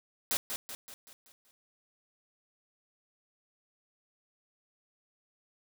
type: noise with echo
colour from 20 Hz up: white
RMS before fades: -30 dBFS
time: 0.31-0.37 s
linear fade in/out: 0 ms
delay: 190 ms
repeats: 6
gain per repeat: -6 dB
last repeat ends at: 1.51 s
effects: none